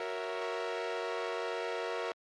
sawtooth chord, F# dominant seventh, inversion none, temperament equal, 370 / 466.2 / 554.4 / 659.3 Hz, F#4 / A#4 / C#5 / E5, 0 / 0 / 0 / 0 cents, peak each -37 / -33 / -39 / -36 dBFS, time 0-2.12 s, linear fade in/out 2 ms, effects low-pass 4000 Hz 12 dB/octave + Opus 32 kbps

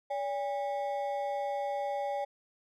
triangle ring-modulated tone, 691 Hz, F5, 19 cents flat, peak -26 dBFS, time 0.1-2.25 s, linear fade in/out 10 ms, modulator 120 Hz, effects none

